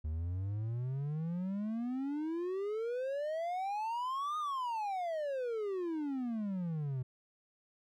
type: exponential two-way sweep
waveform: triangle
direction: up then down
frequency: 74.9 to 1244.5 to 124.2 Hz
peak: -32 dBFS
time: 0.04-7.03 s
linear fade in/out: 10 ms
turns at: 4.38 s
effects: none